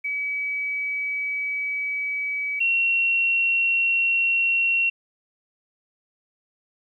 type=tone pair in turn; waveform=sine; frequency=2280 / 2732 Hz; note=C#7 / F7; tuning=+48 / -39 cents; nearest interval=minor third; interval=313 cents; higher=second; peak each=-24 / -18 dBFS; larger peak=second; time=0.04-2.6 / 2.6-4.9 s; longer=first; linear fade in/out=10 ms; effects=10-bit